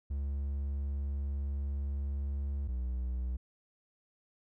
triangle tone pair in turn, 69.9 / 62.27 Hz, C#2 / B1, +15 / +15 cents, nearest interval major second, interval 200 cents, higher first, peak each -30 / -30 dBFS, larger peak neither, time 0.1-2.68 / 2.68-3.37 s, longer first, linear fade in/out 10 ms, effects none

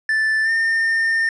triangle tone with pitch glide, 1760 to 1812.6 Hz, A6 to A#6, 0 to -49 cents, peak -14 dBFS, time 0.09-1.29 s, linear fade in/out 2 ms, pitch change +51 cents, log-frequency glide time 0.43-0.5 s, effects resampled to 24000 Hz

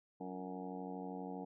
harmonic tone with a mistuned harmonic, 92.5 Hz, F#2, in tune, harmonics 2 / 3 / 4 / 5 / 6 / 7 / 8 / 9 / 10, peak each -47 / -47 / -55 / -49 / -60 / -56 / -51 / -52 / -64 dBFS, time 0.2-1.45 s, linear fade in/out 10 ms, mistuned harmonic 4, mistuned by -86 cents, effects none

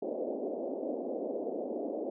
white band-pass noise, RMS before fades -36 dBFS, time 0.02-2.1 s, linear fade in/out 5 ms, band 240 to 630 Hz, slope 48 dB/octave, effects none

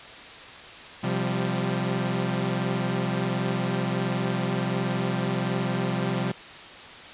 sawtooth chord, C suspended fourth, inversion none, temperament equal with one note detuned, 129.38 / 174.61 / 196 Hz, C3 / F3 / G3, -19 / 0 / 0 cents, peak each -25 dBFS, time 1.03-6.32 s, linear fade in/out 10 ms, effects white hiss -42 dBFS RMS until 7.13 s + resampled to 8000 Hz

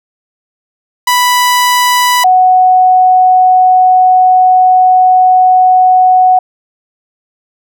sawtooth / sine tone pair in turn, 987.8 / 740 Hz, B5 / F#5, 0 / 0 cents, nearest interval perfect fourth, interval 500 cents, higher first, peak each -3 dBFS, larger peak neither, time 1.07-2.24 / 2.24-6.39 s, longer second, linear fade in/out 5 ms, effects none

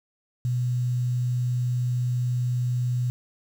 sine tone with quantisation, 123.47 Hz, B2, in tune, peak -22 dBFS, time 0.45-3.1 s, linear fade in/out 0 ms, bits 8, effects none

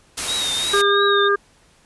white noise, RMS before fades -24 dBFS, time 0.17-0.82 s, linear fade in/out 10 ms
sine tone with vibrato, 3729 Hz, A#7, in tune, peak -21 dBFS, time 0.27-1.29 s, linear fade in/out 20 ms, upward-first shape triangle, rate 2.9 Hz, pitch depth 65 cents each way
harmonic tone, 402.8 Hz, G4, 47 cents sharp, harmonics 1 / 3 / 4, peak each -17 / -19 / -20 dBFS, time 0.73-1.36 s, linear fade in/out 10 ms
effects pink hiss -55 dBFS RMS until 1.85 s + resampled to 24000 Hz

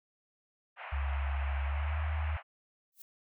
pink band-pass noise, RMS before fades -44 dBFS, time 0.76-2.43 s, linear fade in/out 50 ms, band 630 to 2700 Hz, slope 48 dB/octave
sine tone with pitch glide, 69.5 to 76.67 Hz, C#2 to D#2, +5 to -25 cents, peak -30 dBFS, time 0.92-2.37 s, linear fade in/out 10 ms, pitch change +170 cents, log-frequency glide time 1.65-1.98 s
violet noise with exponential growth, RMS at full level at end -45 dBFS, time 2.92-3.02 s, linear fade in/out 1 ms, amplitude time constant 20 ms
effects none

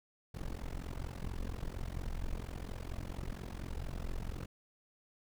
brown noise with amplitude modulation, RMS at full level -36 dBFS, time 0.34-4.46 s, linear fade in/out 10 ms, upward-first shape sine, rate 44.3 Hz, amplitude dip 95%, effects none

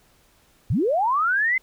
sine linear sweep, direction up, 77.78 to 2093 Hz, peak -18 dBFS, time 0.7-1.58 s, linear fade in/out 5 ms, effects pink hiss -59 dBFS RMS until 1.62 s

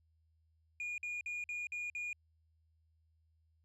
sine tone bursts, 2435 Hz, D#7, 38 cents flat, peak -35 dBFS, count 6, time 0.8-2.13 s, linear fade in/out 2 ms, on 180 ms, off 50 ms, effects tanh soft clip ceiling -37 dBFS + added 80 Hz sine -70 dBFS peak until 3.64 s

